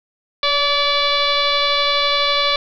sine tone with frequency modulation, 2306 Hz, D7, 32 cents flat, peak -14 dBFS, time 0.43-2.56 s, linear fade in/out 2 ms, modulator 578 Hz, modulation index 3.4, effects 9-bit

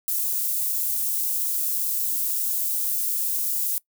white high-pass noise, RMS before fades -25 dBFS, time 0.08-3.78 s, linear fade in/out 0 ms, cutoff 11000 Hz, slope 12 dB/octave, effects noise-tail reverb RT60 0.1 s tail -22 dB re dry

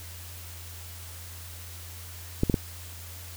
clicks, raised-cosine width 3 ms, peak -9 dBFS, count 3, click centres 2.434 / 2.498 / 2.542 s, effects added 86 Hz sine -42 dBFS peak until 3.36 s + white hiss -45 dBFS RMS until 3.36 s

